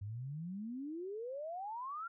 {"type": "exponential sweep", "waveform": "sine", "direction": "up", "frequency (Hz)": [96.6, 1407], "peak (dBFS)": -40, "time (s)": [0.01, 2.08], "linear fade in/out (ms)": 10, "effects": []}